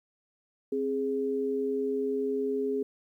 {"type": "tone pair together", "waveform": "sine", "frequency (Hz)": [265, 415.3], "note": ["C4", "G#4"], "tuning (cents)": [22, 0], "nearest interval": "minor sixth", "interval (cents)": 778, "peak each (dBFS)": [-32, -28], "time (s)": [0.72, 2.83], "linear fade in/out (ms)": 5, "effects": ["11-bit"]}